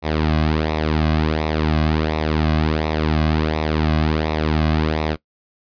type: tone with flanger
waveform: sawtooth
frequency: 77.78 Hz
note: D#2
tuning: in tune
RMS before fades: -19 dBFS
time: 0.02-5.17 s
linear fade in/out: 50 ms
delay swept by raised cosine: 0.64 to 2.24 ms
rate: 1.4 Hz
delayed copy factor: -0.65
effects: noise-tail reverb RT60 0.1 s tail -20 dB re dry + resampled to 11025 Hz